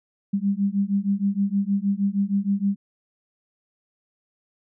sine beating tone pair, 196 / 202.4 Hz, G3 / G#3, 0 / -44 cents, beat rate 6.4 Hz, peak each -23 dBFS, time 0.33-2.76 s, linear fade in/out 10 ms, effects none

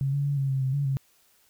sine tone with pitch steps, 136.8 / 141.7 / 142.5 / 136.7 / 134.1 / 131.7 / 142.1 / 135.4 Hz, C#3 / C#3 / C#3 / C#3 / C3 / C3 / C#3 / C#3, -23 / +38 / +48 / -24 / +43 / +12 / +43 / -40 cents, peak -23 dBFS, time 0.01-0.97 s, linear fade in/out 0 ms, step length 120 ms, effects white hiss -63 dBFS RMS until 1.49 s

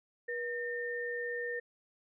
sine tone pair together, 481.3 / 1817 Hz, B4 / A#6, -45 / -45 cents, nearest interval octave + major seventh, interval 2300 cents, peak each -37 / -37 dBFS, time 0.28-1.6 s, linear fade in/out 10 ms, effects none

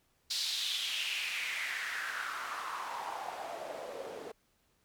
white noise with band-pass filter sweep, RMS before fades -38 dBFS, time 0.3-4.32 s, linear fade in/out 10 ms, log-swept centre 4400 to 430 Hz, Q 4, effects pink hiss -73 dBFS RMS until 4.84 s

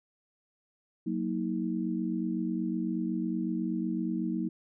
sine chord, D# minor, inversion first, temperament equal with one note detuned, 185 / 233.1 / 318.6 Hz, F#3 / A#3 / D#4, 0 / 0 / +41 cents, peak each -33 dBFS, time 1.06-4.49 s, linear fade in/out 10 ms, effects none

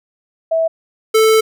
sine / square tone pair in turn, 652 / 439.9 Hz, E5 / A4, -19 / 0 cents, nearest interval perfect fifth, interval 681 cents, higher first, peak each -12 / -9 dBFS, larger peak second, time 0.51-0.68 / 1.14-1.41 s, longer second, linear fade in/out 10 ms, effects none

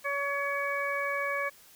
harmonic tone, 564 Hz, C#5, 30 cents sharp, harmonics 1 / 2 / 3 / 4, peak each -34 / -34 / -34 / -34 dBFS, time 0.04-1.5 s, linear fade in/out 20 ms, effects white hiss -56 dBFS RMS until 1.75 s

